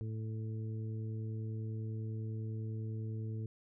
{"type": "harmonic tone", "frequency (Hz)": 110, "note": "A2", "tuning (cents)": 0, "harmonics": [1, 2, 3, 4], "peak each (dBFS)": [-37, -48, -51, -52], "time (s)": [0.01, 3.46], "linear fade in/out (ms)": 0, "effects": []}